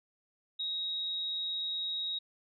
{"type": "tone with amplitude modulation", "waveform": "sine", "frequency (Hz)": 3786, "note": "A#7", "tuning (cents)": 26, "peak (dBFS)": -31, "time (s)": [0.59, 2.19], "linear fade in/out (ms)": 10, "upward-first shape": "sine", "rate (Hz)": 169, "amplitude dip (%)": 30, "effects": []}